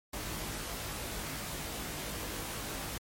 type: noise with comb filter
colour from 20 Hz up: pink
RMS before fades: -39 dBFS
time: 0.13-2.98 s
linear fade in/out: 5 ms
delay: 19 ms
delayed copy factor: +0.85
effects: MP3 64 kbps

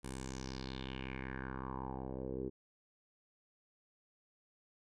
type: tone with low-pass filter sweep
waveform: 10% pulse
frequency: 65.41 Hz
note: C2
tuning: in tune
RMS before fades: -43 dBFS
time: 0.03-2.5 s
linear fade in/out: 20 ms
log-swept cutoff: 10000 to 380 Hz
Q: 4.1
effects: none

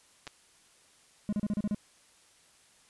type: clicks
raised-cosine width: 0.2 ms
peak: -24 dBFS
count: 2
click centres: 0.269 / 0.276 s
type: tone bursts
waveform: triangle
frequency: 207.9 Hz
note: G#3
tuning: 2 cents sharp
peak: -25 dBFS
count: 7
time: 1.29-1.746 s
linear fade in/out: 0 ms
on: 36 ms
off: 34 ms
effects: white hiss -62 dBFS RMS until 2.89 s + resampled to 24000 Hz

